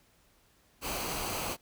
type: noise with comb filter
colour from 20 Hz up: pink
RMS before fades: -35 dBFS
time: 0.81-1.57 s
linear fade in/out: 50 ms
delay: 0.56 ms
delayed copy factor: -0.5
effects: pink hiss -66 dBFS RMS until 1.61 s